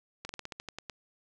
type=slowing click train; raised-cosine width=0.2 ms; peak=-22 dBFS; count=10; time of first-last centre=0.25-0.897 s; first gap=42 ms; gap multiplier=1.13; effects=none